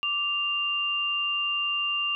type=tone pair together; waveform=sine; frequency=1172.2 / 2791 Hz; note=D6 / F7; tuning=-4 / -2 cents; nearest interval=octave + minor third; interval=1502 cents; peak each=-33 / -25 dBFS; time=0.03-2.15 s; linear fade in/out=0 ms; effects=none